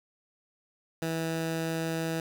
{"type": "tone", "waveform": "15% pulse", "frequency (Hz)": 163.1, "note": "E3", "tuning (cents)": -18, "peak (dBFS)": -23, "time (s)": [1.02, 2.2], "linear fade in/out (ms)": 2, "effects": ["9-bit"]}